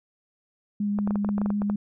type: tone with vibrato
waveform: sine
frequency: 204.9 Hz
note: G#3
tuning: 23 cents flat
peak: -23 dBFS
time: 0.8-1.76 s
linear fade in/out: 5 ms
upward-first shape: triangle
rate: 6.8 Hz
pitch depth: 16 cents each way
type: clicks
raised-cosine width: 1 ms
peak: -18 dBFS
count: 12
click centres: 0.988 / 1.075 / 1.108 / 1.157 / 1.247 / 1.29 / 1.381 / 1.416 / 1.46 / 1.504 / 1.619 / 1.699 s
effects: none